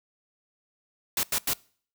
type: noise bursts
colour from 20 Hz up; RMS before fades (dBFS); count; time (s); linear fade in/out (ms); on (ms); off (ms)
white; -26; 3; 1.17-1.534; 2; 62; 89
effects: noise-tail reverb RT60 0.5 s tail -24 dB re dry